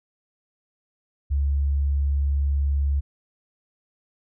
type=tone; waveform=sine; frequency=70.3 Hz; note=C#2; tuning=25 cents sharp; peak=-19 dBFS; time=1.3-3.01 s; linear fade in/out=20 ms; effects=none